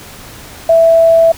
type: tone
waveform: sine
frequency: 660 Hz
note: E5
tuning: 2 cents sharp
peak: -4 dBFS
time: 0.69-1.32 s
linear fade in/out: 5 ms
effects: pink hiss -33 dBFS RMS until 1.37 s